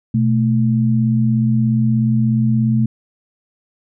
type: tone pair together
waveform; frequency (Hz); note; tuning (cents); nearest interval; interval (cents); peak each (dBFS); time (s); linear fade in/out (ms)
sine; 123.47 / 220.3; B2 / A3; 0 / +2; minor seventh; 1002; -15; 0.14-2.86; 5
effects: none